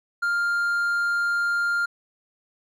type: tone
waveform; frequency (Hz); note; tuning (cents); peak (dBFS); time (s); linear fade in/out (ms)
triangle; 1400; F6; +4; -19; 0.22-1.86; 10
effects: none